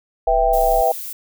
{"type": "tone", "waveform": "sine", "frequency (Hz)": 34.93, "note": "C#1", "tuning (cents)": 14, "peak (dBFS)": -23, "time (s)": [0.27, 0.82], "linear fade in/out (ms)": 10}
{"type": "chord", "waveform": "sine", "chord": "E minor", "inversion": "second", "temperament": "equal", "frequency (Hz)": [493.9, 659.3, 784], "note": ["B4", "E5", "G5"], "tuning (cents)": [0, 0, 0], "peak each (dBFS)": [-21, -17, -17], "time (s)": [0.27, 0.92], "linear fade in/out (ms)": 5}
{"type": "noise", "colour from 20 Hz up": "violet", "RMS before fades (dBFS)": -30, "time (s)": [0.53, 1.13], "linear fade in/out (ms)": 5}
{"effects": []}